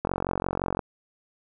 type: click train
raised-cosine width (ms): 1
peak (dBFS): -12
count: 35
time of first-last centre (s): 0.05-0.792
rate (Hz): 45.8
effects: none